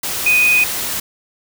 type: tone in noise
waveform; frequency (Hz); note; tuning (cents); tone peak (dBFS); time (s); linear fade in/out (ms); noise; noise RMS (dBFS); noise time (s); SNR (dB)
sine; 2489; D#7; 0; -10; 0.26-0.64; 5; white; -22; 0.03-1; +9
effects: none